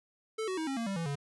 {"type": "tone with pitch steps", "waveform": "square", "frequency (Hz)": [440, 374.3, 318.4, 270.9, 230.4, 196, 166.73, 141.83], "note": ["A4", "F#4", "D#4", "C#4", "A#3", "G3", "E3", "C#3"], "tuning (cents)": [0, 20, 40, -40, -20, 0, 20, 40], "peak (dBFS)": -33, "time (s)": [0.38, 1.156], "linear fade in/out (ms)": 10, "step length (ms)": 97, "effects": ["resampled to 24000 Hz"]}